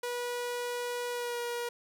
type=tone with pitch glide; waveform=sawtooth; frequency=486.1 to 478.3 Hz; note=B4 to A#4; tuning=-28 to +44 cents; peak=-29 dBFS; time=0.03-1.69 s; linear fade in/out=5 ms; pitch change=-28 cents; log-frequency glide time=1.11-1.39 s; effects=none